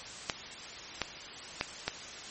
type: clicks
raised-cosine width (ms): 0.2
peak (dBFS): -11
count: 4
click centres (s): 0.298 / 1.017 / 1.611 / 1.88
effects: white hiss -44 dBFS RMS until 2.3 s + MP3 32 kbps